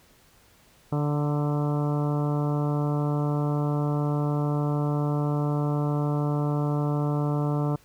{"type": "harmonic tone with a mistuned harmonic", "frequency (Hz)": 146.83, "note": "D3", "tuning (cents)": 0, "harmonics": [1, 2, 3, 4, 5, 6, 7, 8, 9], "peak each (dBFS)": [-24, -30, -34, -36, -38, -40, -41, -42, -43], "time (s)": [0.92, 7.76], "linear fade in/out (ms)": 5, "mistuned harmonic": 6, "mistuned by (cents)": 31, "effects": ["pink hiss -58 dBFS RMS until 7.84 s"]}